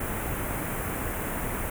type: band-stop noise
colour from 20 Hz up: pink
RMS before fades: -31 dBFS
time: 0-1.7 s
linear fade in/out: 5 ms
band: 2300 to 9200 Hz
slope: 24 dB/octave
effects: none